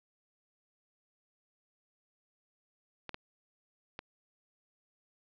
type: clicks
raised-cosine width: 0.3 ms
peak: -24 dBFS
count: 3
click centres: 3.093 / 3.144 / 3.991 s
effects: resampled to 11025 Hz + 9-bit